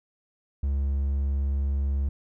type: tone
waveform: triangle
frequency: 69.3 Hz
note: C#2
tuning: in tune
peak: -21 dBFS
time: 0.63-2.09 s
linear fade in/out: 5 ms
effects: none